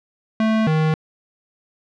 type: tone pair in turn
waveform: square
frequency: 220 / 156.74 Hz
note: A3 / D#3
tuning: 0 / +13 cents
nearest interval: tritone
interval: 587 cents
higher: first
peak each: -16 dBFS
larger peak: neither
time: 0.4-0.67 / 0.67-0.94 s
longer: neither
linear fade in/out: 2 ms
effects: low-pass 3000 Hz 12 dB/octave